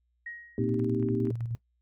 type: tone with exponential decay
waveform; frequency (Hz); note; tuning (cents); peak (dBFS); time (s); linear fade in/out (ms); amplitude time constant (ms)
sine; 1886; A#6; +20; -36; 0.26-0.82; 5; 120
type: chord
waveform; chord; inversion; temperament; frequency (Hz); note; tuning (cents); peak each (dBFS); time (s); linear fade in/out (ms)
sine; C minor seventh; third; equal; 233.1 / 261.6 / 311.1 / 392; Bb3 / C4 / Eb4 / G4; 0 / 0 / 0 / 0; -31 / -33 / -32 / -31; 0.58-1.31; 2
type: tone with tremolo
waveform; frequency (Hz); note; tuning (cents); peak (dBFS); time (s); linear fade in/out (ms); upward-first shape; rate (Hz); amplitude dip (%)
sine; 116.54; A#2; 0; -29; 0.59-1.55; 0; square; 9.8; 45
type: clicks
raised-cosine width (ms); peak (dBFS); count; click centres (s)
0.5; -35; 5; 0.799 / 1.027 / 1.087 / 1.271 / 1.408
effects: noise-tail reverb RT60 0.1 s tail -18 dB re dry + added 60 Hz sine -70 dBFS peak until 1.81 s